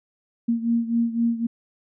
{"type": "beating tone pair", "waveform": "sine", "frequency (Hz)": [231.6, 235.5], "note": ["A#3", "A#3"], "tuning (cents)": [-11, 18], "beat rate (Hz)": 3.9, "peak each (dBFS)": [-21, -25], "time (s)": [0.48, 1.47], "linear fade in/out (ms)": 10, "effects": []}